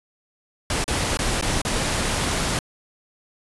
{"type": "noise with dropouts", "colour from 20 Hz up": "pink", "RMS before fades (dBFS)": -23, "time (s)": [0.7, 2.59], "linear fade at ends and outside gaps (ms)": 2, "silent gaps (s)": [[0.842, 0.879], [1.172, 1.19], [1.412, 1.424], [1.617, 1.65]], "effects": ["resampled to 24000 Hz"]}